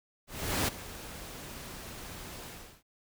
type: noise with ADSR envelope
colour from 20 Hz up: pink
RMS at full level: -28 dBFS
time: 0.27-2.83 s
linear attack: 410 ms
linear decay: 12 ms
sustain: -16 dB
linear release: 360 ms
effects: none